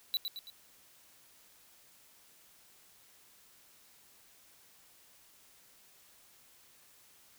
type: tone with echo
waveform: square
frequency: 3951 Hz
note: B7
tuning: in tune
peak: -29 dBFS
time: 0.14-0.17 s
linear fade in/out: 0 ms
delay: 110 ms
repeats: 3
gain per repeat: -6 dB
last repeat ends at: 0.5 s
effects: white hiss -62 dBFS RMS until 7.38 s